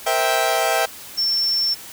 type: chord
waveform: sawtooth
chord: C dominant seventh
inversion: third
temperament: equal with one note detuned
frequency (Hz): 466.2 / 523.3 / 653.6 / 784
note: Bb4 / C5 / E5 / G5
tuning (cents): 0 / 0 / -15 / 0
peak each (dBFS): -23 / -23 / -17 / -17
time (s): 0.06-0.86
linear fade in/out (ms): 10
type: tone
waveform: sine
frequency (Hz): 5410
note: E8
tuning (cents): +44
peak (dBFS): -17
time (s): 1.17-1.75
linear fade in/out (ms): 20
effects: white hiss -38 dBFS RMS until 1.92 s